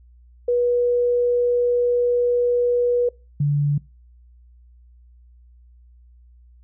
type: tone pair in turn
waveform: sine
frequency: 485.6 / 144.77 Hz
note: B4 / D3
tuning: -29 / -24 cents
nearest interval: octave + major sixth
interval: 2095 cents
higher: first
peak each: -16 dBFS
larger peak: neither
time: 0.48-3.09 / 3.4-3.78 s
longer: first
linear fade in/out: 5 ms
effects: noise-tail reverb RT60 0.3 s tail -24 dB re dry + added 60 Hz sine -47 dBFS peak until 6.63 s